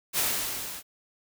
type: noise with level ramp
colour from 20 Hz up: white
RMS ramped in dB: -24 to -40 dBFS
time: 0.13-0.83 s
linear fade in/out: 50 ms
effects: none